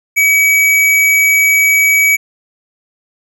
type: tone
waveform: square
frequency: 2275 Hz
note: C#7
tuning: 44 cents sharp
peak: -8 dBFS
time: 0.16-2.17 s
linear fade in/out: 20 ms
effects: none